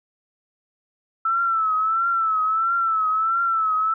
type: tone with vibrato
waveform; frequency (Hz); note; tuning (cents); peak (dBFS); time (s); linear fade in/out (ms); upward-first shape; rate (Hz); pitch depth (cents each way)
sine; 1321; E6; +3; -18; 1.25-3.94; 5; triangle; 1.5; 81
effects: none